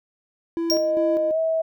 triangle tone with tremolo, 333.9 Hz, E4, 22 cents sharp, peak -20 dBFS, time 0.57-1.31 s, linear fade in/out 0 ms, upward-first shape square, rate 2.5 Hz, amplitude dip 60%
square tone with exponential decay, 5580 Hz, F8, 2 cents flat, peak -17 dBFS, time 0.7-0.91 s, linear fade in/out 0 ms, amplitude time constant 44 ms
sine tone with pitch glide, 620 to 646.7 Hz, D#5 to E5, -6 to -33 cents, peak -19 dBFS, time 0.71-1.62 s, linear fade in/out 10 ms, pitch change +73 cents, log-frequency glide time 1.31-1.38 s
effects none

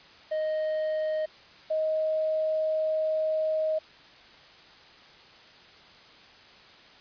triangle / sine tone pair in turn, 622.3 / 627.4 Hz, D#5 / D#5, 0 / +14 cents, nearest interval unison, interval 14 cents, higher second, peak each -24 dBFS, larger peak neither, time 0.31-1.26 / 1.7-3.79 s, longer second, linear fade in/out 10 ms, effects white hiss -52 dBFS RMS until 7 s + resampled to 11025 Hz

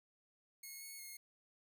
5% pulse tone with pitch steps, 2175 / 2201 / 2154 Hz, C#7 / C#7 / C7, -33 / -13 / +50 cents, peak -39 dBFS, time 0.63-1.17 s, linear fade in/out 5 ms, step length 180 ms, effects none

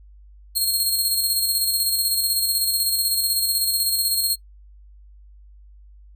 15% pulse tone with tremolo, 4249 Hz, C8, 26 cents sharp, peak -11 dBFS, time 0.55-4.36 s, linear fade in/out 20 ms, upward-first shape square, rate 16 Hz, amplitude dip 35%, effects noise-tail reverb RT60 0.1 s tail -25 dB re dry + added 50 Hz sine -44 dBFS peak until 6.15 s

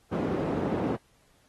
white band-pass noise, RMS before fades -29 dBFS, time 0.11-0.97 s, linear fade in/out 20 ms, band 130 to 390 Hz, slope 12 dB/octave, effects pink hiss -65 dBFS RMS until 1.48 s + AAC 32 kbps

